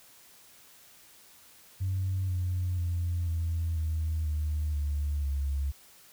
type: tone with pitch steps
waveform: sine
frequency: 94.4 / 90.4 / 86.57 / 82.9 / 79.38 / 76.02 / 72.79 / 69.71 Hz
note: F#2 / F#2 / F2 / E2 / D#2 / D#2 / D2 / C#2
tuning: +35 / -40 / -15 / +10 / +35 / -40 / -15 / +10 cents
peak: -26 dBFS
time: 1.8-5.72 s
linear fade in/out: 20 ms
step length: 490 ms
effects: tanh soft clip ceiling -23 dBFS + white hiss -56 dBFS RMS until 6.12 s